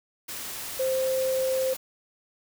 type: tone in noise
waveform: sine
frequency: 523.3 Hz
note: C5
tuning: in tune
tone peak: -23 dBFS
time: 0.79-1.74 s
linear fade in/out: 10 ms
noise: white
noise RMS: -36 dBFS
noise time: 0.28-1.77 s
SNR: +10 dB
effects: none